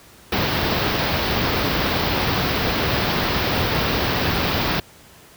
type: band-stop noise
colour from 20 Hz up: pink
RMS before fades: -20 dBFS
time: 0.32-4.8 s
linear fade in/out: 5 ms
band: 5200 to 15000 Hz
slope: 48 dB/octave
effects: pink hiss -47 dBFS RMS until 5.36 s + high-pass 60 Hz 12 dB/octave